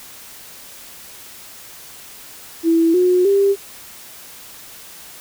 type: tone with pitch steps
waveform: sine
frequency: 330 / 362 / 397 Hz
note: E4 / F#4 / G4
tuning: +2 / -38 / +22 cents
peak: -11 dBFS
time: 2.63-3.56 s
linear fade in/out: 50 ms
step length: 310 ms
effects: white hiss -39 dBFS RMS until 5.2 s